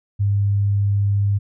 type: tone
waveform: sine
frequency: 100.8 Hz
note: G2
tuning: 49 cents sharp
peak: -15 dBFS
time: 0.19-1.39 s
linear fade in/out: 20 ms
effects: none

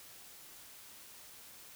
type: silence
effects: white hiss -54 dBFS RMS until 1.75 s

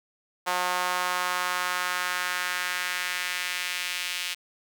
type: tone with high-pass filter sweep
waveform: sawtooth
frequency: 180 Hz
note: F#3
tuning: 47 cents flat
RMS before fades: -29 dBFS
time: 0.46-4.35 s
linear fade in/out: 20 ms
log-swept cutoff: 870 to 2700 Hz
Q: 1.7
effects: none

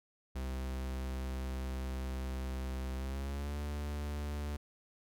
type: tone with pitch glide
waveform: 45% pulse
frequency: 65 to 73.38 Hz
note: C2 to D2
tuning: -11 to -1 cents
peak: -36 dBFS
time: 0.35-4.57 s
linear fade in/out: 10 ms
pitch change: +210 cents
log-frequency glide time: 2.97-3.58 s
effects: none

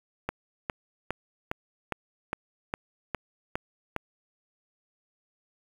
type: click train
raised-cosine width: 0.5 ms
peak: -14 dBFS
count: 10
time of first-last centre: 0.29-3.963 s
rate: 2.45 Hz
effects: 7-bit

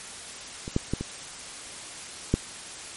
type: clicks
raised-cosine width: 3 ms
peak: -21 / -9 / -12 / -17 / -7 dBFS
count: 5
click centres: 0.679 / 0.764 / 0.936 / 1.01 / 2.34 s
effects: white hiss -40 dBFS RMS until 2.96 s + MP3 48 kbps

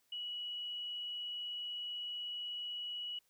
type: tone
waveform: sine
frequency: 2929 Hz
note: F#7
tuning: 18 cents flat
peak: -39 dBFS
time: 0.12-3.19 s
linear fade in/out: 5 ms
effects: white hiss -75 dBFS RMS until 3.29 s

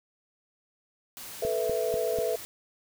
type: noise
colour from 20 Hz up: white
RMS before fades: -42 dBFS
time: 1.17-2.45 s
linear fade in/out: 0 ms
type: chord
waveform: sine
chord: A suspended second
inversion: none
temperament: equal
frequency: 440 / 493.9 / 659.3 Hz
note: A4 / B4 / E5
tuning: 0 / 0 / 0 cents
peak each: -30 dBFS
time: 1.42-2.36 s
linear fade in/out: 5 ms
type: click train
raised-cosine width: 3 ms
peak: -25 dBFS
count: 4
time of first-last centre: 1.45-2.187 s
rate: 4.07 Hz
effects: none

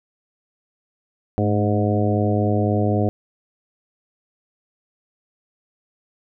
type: harmonic tone with a mistuned harmonic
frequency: 103.83 Hz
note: G#2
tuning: in tune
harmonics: 1 / 2 / 3 / 4 / 5 / 6 / 7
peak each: -20 / -23 / -25 / -26 / -27 / -28 / -28 dBFS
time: 1.38-3.09 s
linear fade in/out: 0 ms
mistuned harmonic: 2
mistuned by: +50 cents
effects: none

